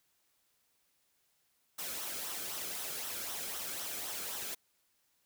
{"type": "noise with flanger", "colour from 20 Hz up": "white", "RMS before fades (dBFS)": -40, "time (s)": [1.78, 4.55], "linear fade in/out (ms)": 10, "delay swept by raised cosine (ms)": [0.42, 1.1], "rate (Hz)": 3.9, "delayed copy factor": -0.5, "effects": ["white hiss -75 dBFS RMS until 5.25 s"]}